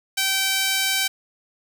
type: tone with high-pass filter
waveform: sawtooth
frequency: 773 Hz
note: G5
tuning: 24 cents flat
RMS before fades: -22 dBFS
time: 0.17-1.08 s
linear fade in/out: 10 ms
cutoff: 2400 Hz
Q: 0.86
effects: none